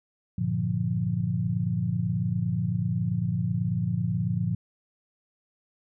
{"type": "chord", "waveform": "sine", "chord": "G minor seventh", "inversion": "none", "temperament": "equal", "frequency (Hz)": [98, 116.54, 146.83, 174.61], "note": ["G2", "Bb2", "D3", "F3"], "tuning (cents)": [0, 0, 0, 0], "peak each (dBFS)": [-33, -28, -32, -28], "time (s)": [0.38, 4.55], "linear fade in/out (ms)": 5, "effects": []}